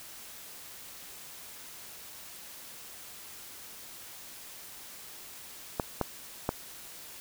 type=clicks; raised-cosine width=1 ms; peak=-13 dBFS; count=3; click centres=5.798 / 6.013 / 6.491 s; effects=white hiss -47 dBFS RMS until 7.2 s